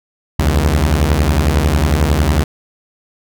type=beating tone pair; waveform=sawtooth; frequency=68.1 / 79.1 Hz; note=C#2 / D#2; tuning=-30 / +29 cents; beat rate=11 Hz; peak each=-10 dBFS; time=0.39-2.44 s; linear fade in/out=5 ms; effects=none